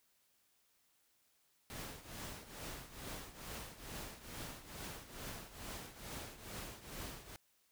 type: noise with tremolo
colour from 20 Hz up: pink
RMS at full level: -45 dBFS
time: 1.7-7.36 s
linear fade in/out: 0 ms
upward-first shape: triangle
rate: 2.3 Hz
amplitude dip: 80%
effects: white hiss -75 dBFS RMS until 7.71 s